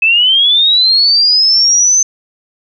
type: linear sweep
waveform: sine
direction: up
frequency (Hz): 2574 to 6230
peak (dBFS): -6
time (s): 0.02-2.03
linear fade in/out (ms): 5
effects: none

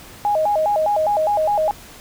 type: tone with vibrato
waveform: sine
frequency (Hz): 719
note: F#5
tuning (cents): -50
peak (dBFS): -15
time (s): 0.25-1.71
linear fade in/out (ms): 0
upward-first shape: square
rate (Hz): 4.9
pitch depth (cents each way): 240
effects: pink hiss -41 dBFS RMS until 2 s

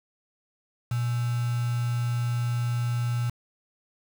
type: tone with quantisation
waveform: sine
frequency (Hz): 120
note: B2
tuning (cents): -49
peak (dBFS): -24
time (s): 0.91-3.3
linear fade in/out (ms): 5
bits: 6
effects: none

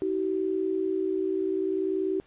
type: tone pair together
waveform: sine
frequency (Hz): 320 / 380.5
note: D#4 / F#4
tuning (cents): +49 / +48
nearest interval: minor third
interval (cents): 299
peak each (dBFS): -30 / -26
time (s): 0.02-2.2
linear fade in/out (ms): 0
effects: pink hiss -60 dBFS RMS until 2.26 s + resampled to 8000 Hz

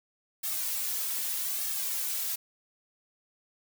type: noise with flanger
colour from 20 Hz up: blue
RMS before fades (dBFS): -32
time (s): 0.43-2.36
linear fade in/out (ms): 10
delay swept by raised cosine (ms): 2 to 3.4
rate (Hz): 0.81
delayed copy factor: -1
effects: none

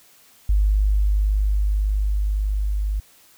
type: tone with level ramp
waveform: sine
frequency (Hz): 50.9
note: G#1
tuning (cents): -34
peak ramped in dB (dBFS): -14 to -20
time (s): 0.49-3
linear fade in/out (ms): 5
effects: white hiss -53 dBFS RMS until 3.37 s

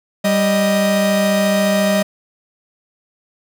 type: tone pair together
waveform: 45% pulse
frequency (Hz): 196 / 622.3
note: G3 / D#5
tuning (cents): 0 / 0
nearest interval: octave + minor sixth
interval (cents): 2000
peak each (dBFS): -16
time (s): 0.24-2.03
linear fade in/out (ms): 10
effects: none

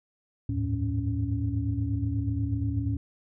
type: tone cluster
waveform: sine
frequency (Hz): 77.3 / 89.5 / 101.3 / 109.6 / 279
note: D#2 / F2 / G#2 / A2 / C#4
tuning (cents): -11 / +43 / -43 / -6 / +11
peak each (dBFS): -32 / -37 / -34 / -28 / -32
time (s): 0.49-2.97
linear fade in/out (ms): 5
effects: tanh soft clip ceiling -15 dBFS

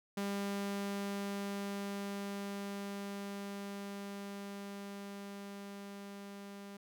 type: tone with level ramp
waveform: sawtooth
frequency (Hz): 200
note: G3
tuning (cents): +35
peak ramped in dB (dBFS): -31 to -43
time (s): 0.17-6.77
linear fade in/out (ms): 5
effects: none

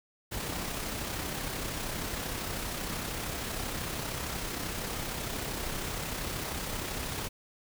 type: noise with amplitude modulation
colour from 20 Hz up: pink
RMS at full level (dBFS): -34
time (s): 0.31-7.29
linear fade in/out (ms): 20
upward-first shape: sine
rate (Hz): 32.9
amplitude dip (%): 35
effects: none

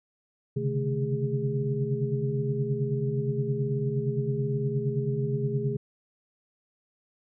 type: tone cluster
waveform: sine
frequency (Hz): 131.9 / 140.7 / 150.9 / 218.2 / 410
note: C3 / C#3 / D3 / A3 / G#4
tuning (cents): +14 / +26 / +47 / -14 / -22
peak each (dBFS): -29 / -32 / -34 / -35 / -31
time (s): 0.56-5.77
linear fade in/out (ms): 10
effects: none

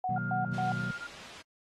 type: tone bursts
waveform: sine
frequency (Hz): 740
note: F#5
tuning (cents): 0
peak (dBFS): -29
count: 3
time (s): 0.04-0.72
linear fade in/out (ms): 2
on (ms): 140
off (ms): 130
type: chord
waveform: triangle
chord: B major seventh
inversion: none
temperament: equal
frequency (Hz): 123.47 / 155.56 / 185 / 233.1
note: B2 / D#3 / F#3 / A#3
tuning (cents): 0 / 0 / 0 / 0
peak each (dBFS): -34 / -38 / -35 / -40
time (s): 0.09-0.91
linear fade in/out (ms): 5
type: tone with tremolo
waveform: sine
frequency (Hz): 1408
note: F6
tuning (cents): +14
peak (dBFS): -35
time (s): 0.16-1.07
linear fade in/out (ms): 5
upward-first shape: sine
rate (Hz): 1.8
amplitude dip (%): 40
type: noise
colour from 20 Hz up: white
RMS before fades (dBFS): -43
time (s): 0.53-1.42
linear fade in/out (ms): 10
effects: low-pass 4000 Hz 12 dB/octave + AAC 32 kbps

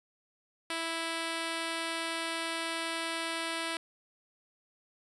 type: tone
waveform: 5% pulse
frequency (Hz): 329.6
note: E4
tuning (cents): 0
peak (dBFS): -21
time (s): 0.7-3.77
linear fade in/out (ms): 2
effects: resampled to 24000 Hz

